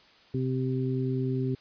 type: harmonic tone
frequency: 129.9 Hz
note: C3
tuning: 12 cents flat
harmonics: 1 / 2 / 3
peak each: -28 / -31 / -33 dBFS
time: 0.34-1.55 s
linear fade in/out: 5 ms
effects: white hiss -57 dBFS RMS until 1.6 s + resampled to 11025 Hz